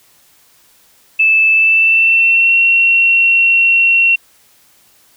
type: tone with pitch glide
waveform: sine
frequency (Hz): 2628 to 2727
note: E7 to F7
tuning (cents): -6 to -42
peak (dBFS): -7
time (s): 1.19-4.16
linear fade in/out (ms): 10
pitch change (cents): +64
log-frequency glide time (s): 1.51-2.56
effects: white hiss -50 dBFS RMS until 5.16 s